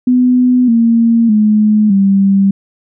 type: tone with pitch steps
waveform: sine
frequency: 250 / 230.6 / 212.7 / 196.15 Hz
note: B3 / A#3 / G#3 / G3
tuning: +21 / -19 / +42 / +1 cents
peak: -6 dBFS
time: 0.07-2.51 s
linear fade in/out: 5 ms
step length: 610 ms
effects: none